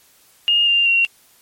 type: tone with pitch steps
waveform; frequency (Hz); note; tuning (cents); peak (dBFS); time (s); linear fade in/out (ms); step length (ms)
sine; 2839 / 2793 / 2749; F7 / F7 / F7; +28 / -1 / -28; -12; 0.48-1.05; 0; 190
effects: white hiss -53 dBFS RMS until 1.41 s + MP3 64 kbps